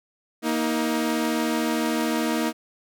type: tone pair together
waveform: sawtooth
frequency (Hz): 234.9 / 315.4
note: A#3 / D#4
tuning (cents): +13 / +24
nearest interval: perfect fourth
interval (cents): 511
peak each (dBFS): -21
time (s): 0.42-2.53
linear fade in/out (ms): 50
effects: none

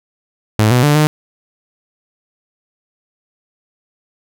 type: tone with pitch steps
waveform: sawtooth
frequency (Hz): 108 / 124 / 147.2 / 152.1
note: A2 / B2 / D3 / D#3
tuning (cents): -32 / +7 / +4 / -39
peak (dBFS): -5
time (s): 0.59-1.07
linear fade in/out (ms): 0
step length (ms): 120
effects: none

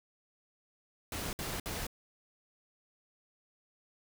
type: noise bursts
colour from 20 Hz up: pink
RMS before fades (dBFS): -38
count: 3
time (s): 1.12-1.868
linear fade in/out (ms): 2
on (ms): 210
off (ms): 59
effects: none

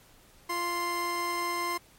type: tone pair together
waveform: 30% pulse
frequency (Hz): 347.2 / 1046.5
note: F4 / C6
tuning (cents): -10 / 0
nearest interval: octave + perfect fifth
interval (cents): 1910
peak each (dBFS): -33 / -27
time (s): 0.49-1.78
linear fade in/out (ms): 10
effects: pink hiss -58 dBFS RMS until 1.98 s + MP3 64 kbps

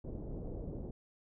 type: low-pass noise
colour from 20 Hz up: pink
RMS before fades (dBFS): -42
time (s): 0.04-0.91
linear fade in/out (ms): 5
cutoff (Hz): 530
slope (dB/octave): 24
effects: none

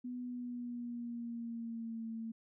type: tone with pitch glide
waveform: sine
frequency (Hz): 247.5 to 225.7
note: B3 to A3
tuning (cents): +4 to +44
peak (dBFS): -39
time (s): 0.04-2.32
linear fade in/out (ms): 10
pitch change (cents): -160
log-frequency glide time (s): 0.21-2.06
effects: none

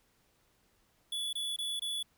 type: tone bursts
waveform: square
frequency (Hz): 3429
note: A7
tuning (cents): -45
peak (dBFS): -34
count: 4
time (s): 1.12-2.029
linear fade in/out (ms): 5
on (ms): 210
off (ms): 23
effects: pink hiss -71 dBFS RMS until 2.17 s

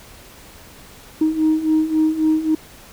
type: beating tone pair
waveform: sine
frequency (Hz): 311.1 / 314.8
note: D#4 / D#4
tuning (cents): 0 / +20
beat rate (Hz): 3.7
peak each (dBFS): -19 / -15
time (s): 1.21-2.55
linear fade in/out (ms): 5
effects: tanh soft clip ceiling -9 dBFS + pink hiss -43 dBFS RMS until 2.92 s

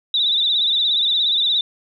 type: tone with vibrato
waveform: sine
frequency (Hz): 3711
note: A#7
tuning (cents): -9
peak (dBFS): -15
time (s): 0.14-1.61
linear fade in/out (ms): 2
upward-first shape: sine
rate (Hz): 17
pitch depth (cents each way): 96
effects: none

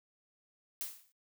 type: noise with exponential decay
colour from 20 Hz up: blue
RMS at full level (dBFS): -36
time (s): 0.81-1.12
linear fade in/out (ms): 0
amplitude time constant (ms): 67
effects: noise-tail reverb RT60 0.1 s tail -22 dB re dry

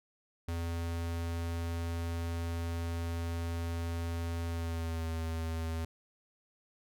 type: tone with pitch glide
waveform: square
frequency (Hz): 84.2 to 81.61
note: E2 to E2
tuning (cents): +37 to -17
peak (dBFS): -34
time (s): 0.48-5.85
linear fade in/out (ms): 5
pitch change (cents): -54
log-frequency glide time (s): 4.47-5.09
effects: none

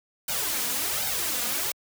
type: noise with flanger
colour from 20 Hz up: white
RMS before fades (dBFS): -28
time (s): 0.28-1.72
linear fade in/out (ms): 5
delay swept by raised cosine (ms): 1.3 to 4.2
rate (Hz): 1.3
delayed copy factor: +0.9
effects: high-pass 60 Hz 12 dB/octave

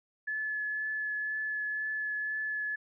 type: tone with vibrato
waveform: sine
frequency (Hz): 1719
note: A6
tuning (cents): -41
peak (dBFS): -31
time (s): 0.27-2.76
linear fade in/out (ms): 10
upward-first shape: triangle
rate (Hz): 2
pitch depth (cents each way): 13
effects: none

